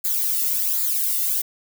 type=noise with flanger; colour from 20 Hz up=violet; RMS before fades=-22 dBFS; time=0.04-1.42 s; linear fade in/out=10 ms; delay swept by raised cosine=0.34 to 1.28 ms; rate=1.3 Hz; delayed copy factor=-0.7; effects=none